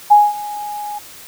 sine tone with ADSR envelope, 830.6 Hz, G#5, in tune, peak -3 dBFS, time 0.1-0.99 s, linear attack 18 ms, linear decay 210 ms, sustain -20 dB, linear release 11 ms, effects white hiss -38 dBFS RMS until 1.27 s

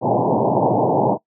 white band-pass noise, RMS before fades -17 dBFS, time 0.01-1.18 s, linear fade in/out 50 ms, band 110 to 940 Hz, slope 96 dB/octave, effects noise-tail reverb RT60 0.1 s tail -20 dB re dry

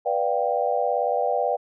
sine chord, G dominant seventh, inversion first, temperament just, 490 / 588 / 705.6 / 784 Hz, B4 / D5 / F5 / G5, -14 / +2 / +18 / 0 cents, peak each -26 dBFS, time 0.05-1.57 s, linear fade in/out 20 ms, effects none

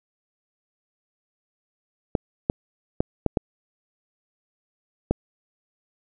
clicks, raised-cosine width 2 ms, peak -6 dBFS, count 6, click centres 2.152 / 2.499 / 3.005 / 3.263 / 3.372 / 5.11 s, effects none

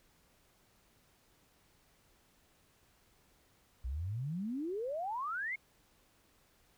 sine exponential sweep, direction up, 58.27 to 2217 Hz, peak -35 dBFS, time 3.84-5.56 s, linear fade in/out 10 ms, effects pink hiss -69 dBFS RMS until 6.77 s

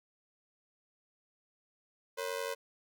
sawtooth ring-modulated tone, 507 Hz, B4, 45 cents sharp, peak -28 dBFS, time 2.17-2.55 s, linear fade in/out 20 ms, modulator 45.8 Hz, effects none

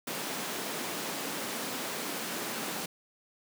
pink high-pass noise, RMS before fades -36 dBFS, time 0.07-2.86 s, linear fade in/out 5 ms, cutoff 190 Hz, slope 24 dB/octave, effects none

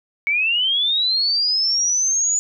sine linear sweep, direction up, 2222 to 6960 Hz, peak -16 dBFS, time 0.27-2.39 s, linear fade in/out 0 ms, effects none

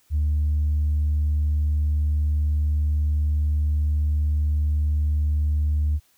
sine tone, 75 Hz, D2, 37 cents sharp, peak -17 dBFS, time 0.1-6 s, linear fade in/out 50 ms, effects tanh soft clip ceiling -16 dBFS + white hiss -62 dBFS RMS until 6.17 s

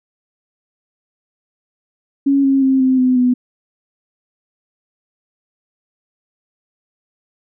sine tone with pitch steps, 277.2 / 271.3 / 265.6 / 260 / 254.5 / 249.1 Hz, C#4 / C#4 / C4 / C4 / C4 / B3, 0 / -37 / +26 / -11 / -48 / +15 cents, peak -10 dBFS, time 2.26-3.34 s, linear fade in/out 10 ms, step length 180 ms, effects none

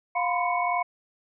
sine tone cluster, 707 / 987 / 1029 / 2217 Hz, F5 / B5 / C6 / C#7, +21 / -1 / -29 / 0 cents, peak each -26 / -30 / -29 / -31 dBFS, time 0.15-0.83 s, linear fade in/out 10 ms, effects none

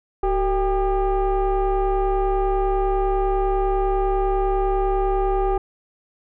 sine tone with frequency modulation, 380 Hz, F#4, 46 cents sharp, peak -16 dBFS, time 0.23-5.58 s, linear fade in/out 5 ms, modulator 415 Hz, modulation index 1.2, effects tanh soft clip ceiling -14 dBFS

